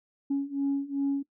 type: beating tone pair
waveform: sine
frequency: 276.8 / 279.4 Hz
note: C#4 / C#4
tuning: -2 / +14 cents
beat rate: 2.6 Hz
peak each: -29 / -27 dBFS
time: 0.3-1.23 s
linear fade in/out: 10 ms
effects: noise-tail reverb RT60 0.1 s tail -19 dB re dry + tanh soft clip ceiling -21 dBFS